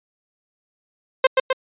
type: tone with echo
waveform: sawtooth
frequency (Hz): 523.3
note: C5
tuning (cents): 0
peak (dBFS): -6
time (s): 1.24-1.27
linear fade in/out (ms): 5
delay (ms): 130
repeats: 2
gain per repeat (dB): -3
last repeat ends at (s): 1.53
effects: resampled to 8000 Hz